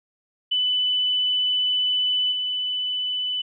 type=tone with level steps; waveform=sine; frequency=2995 Hz; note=F#7; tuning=20 cents sharp; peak=-19 / -23 dBFS; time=0.51-3.42 s; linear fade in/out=10 ms; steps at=2.31 s; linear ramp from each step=20 ms; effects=none